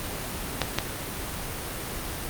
clicks, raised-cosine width 0.2 ms, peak -5 dBFS, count 2, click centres 0.617 / 0.786 s, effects pink hiss -33 dBFS RMS until 2.29 s + Opus 32 kbps

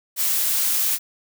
blue noise, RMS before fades -21 dBFS, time 0.16-0.99 s, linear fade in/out 50 ms, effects none

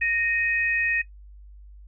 sine tone pair together, 1854.7 / 2519 Hz, A#6 / D#7, -9 / +21 cents, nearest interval perfect fourth, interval 530 cents, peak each -24 dBFS, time 0.01-1.02 s, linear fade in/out 10 ms, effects noise-tail reverb RT60 0.1 s tail -17 dB re dry + added 50 Hz sine -43 dBFS peak until 1.87 s

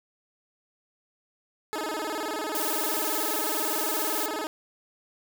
15% pulse tone with vibrato, 365.8 Hz, F#4, 20 cents flat, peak -23 dBFS, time 1.73-4.47 s, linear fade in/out 0 ms, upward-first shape square, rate 19 Hz, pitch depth 280 cents each way
blue noise, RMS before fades -30 dBFS, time 2.55-4.26 s, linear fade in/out 0 ms
effects none

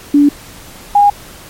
sine tone pair in turn, 288.6 / 816.3 Hz, D4 / G#5, -30 / -30 cents, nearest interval octave + tritone, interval 1800 cents, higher second, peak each -4 dBFS, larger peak neither, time 0.14-0.29 / 0.95-1.1 s, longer neither, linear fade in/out 5 ms, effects pink hiss -35 dBFS RMS until 1.49 s + MP3 64 kbps

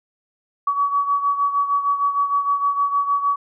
sine beating tone pair, 1133 / 1139.5 Hz, C#6 / C#6, +37 / +47 cents, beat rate 6.5 Hz, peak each -18 / -24 dBFS, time 0.67-3.36 s, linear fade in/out 5 ms, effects none

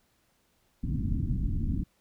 pink low-pass noise, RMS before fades -29 dBFS, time 0.83-1.84 s, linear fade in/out 10 ms, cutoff 280 Hz, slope 48 dB/octave, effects pink hiss -70 dBFS RMS until 2 s

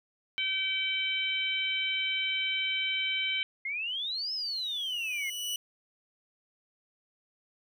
harmonic tone, 769 Hz, G5, 33 cents flat, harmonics 2 / 3 / 4 / 5, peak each -42 / -31 / -31 / -41 dBFS, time 0.38-3.43 s, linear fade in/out 0 ms
sine exponential two-way sweep, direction up then down, 2086 to 5274 to 2086 Hz, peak -31 dBFS, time 3.65-5.3 s, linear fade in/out 5 ms, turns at 4.33 s
sawtooth tone with exponential growth, 2950 Hz, F#7, 6 cents flat, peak -27 dBFS, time 3.85-5.56 s, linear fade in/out 2 ms, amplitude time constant 370 ms
effects none

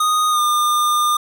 square tone with pitch glide, 1240 to 1206.8 Hz, D#6 to D6, -6 to +47 cents, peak -15 dBFS, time 0-1.17 s, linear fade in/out 5 ms, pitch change -47 cents, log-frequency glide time 0.3-0.4 s, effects none

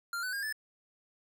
square tone with pitch steps, 1392 / 1500.6 / 1617.6 / 1743.7 Hz, F6 / F#6 / G#6 / A6, -6 / +24 / -46 / -16 cents, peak -34 dBFS, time 0.13-0.526 s, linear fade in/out 2 ms, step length 99 ms, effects none

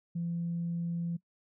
sine tone, 170.1 Hz, F3, 45 cents flat, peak -30 dBFS, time 0.15-1.17 s, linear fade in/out 10 ms, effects noise-tail reverb RT60 0.1 s tail -21 dB re dry + tanh soft clip ceiling -26 dBFS

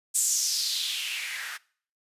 blue noise with band-pass filter sweep, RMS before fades -29 dBFS, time 0.14-1.58 s, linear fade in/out 20 ms, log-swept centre 8200 to 1500 Hz, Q 3.8, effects noise-tail reverb RT60 0.5 s tail -23 dB re dry + resampled to 32000 Hz

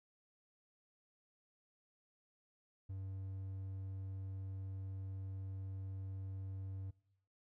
triangle tone, 96 Hz, G2, 36 cents flat, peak -40 dBFS, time 2.89-6.91 s, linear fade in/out 10 ms, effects noise-tail reverb RT60 0.8 s tail -23 dB re dry

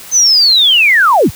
sine linear sweep, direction down, 6272 to 30.96 Hz, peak -5 dBFS, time 0.11-1.31 s, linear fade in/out 50 ms, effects white hiss -32 dBFS RMS until 1.35 s

